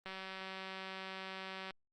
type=click train; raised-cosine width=0.3 ms; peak=-29 dBFS; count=314; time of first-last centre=0.06-1.707 s; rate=190 Hz; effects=Opus 32 kbps